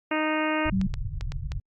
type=harmonic tone; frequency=309.6 Hz; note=D#4; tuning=9 cents flat; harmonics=1 / 2 / 3 / 4 / 5 / 6 / 7 / 8 / 9; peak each=-27 / -30 / -32 / -33 / -34 / -35 / -35 / -36 / -37 dBFS; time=0.11-0.7 s; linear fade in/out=5 ms
type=low-pass noise; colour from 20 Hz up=pink; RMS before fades=-31 dBFS; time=0.65-1.6 s; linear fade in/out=5 ms; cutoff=150 Hz; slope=96 dB/octave
type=tone; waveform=sine; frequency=190.9 Hz; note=G3; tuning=46 cents flat; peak=-22 dBFS; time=0.72-0.87 s; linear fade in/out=10 ms
type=clicks; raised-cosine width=0.2 ms; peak=-20 dBFS; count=5; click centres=0.814 / 0.94 / 1.21 / 1.32 / 1.519 s
effects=Opus 48 kbps